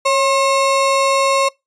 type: ring-modulated tone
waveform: square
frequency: 809 Hz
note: G#5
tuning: 46 cents flat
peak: -10 dBFS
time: 0.05-1.49 s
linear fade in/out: 10 ms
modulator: 260 Hz
effects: noise-tail reverb RT60 0.2 s tail -24 dB re dry + resampled to 22050 Hz